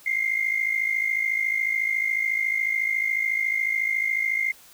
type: tone pair together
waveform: sine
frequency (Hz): 2084 / 2138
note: C7 / C7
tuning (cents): -7 / +37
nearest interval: unison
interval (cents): 44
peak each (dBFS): -24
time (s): 0.06-4.52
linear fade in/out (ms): 5
effects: tanh soft clip ceiling -14 dBFS + white hiss -51 dBFS RMS until 4.73 s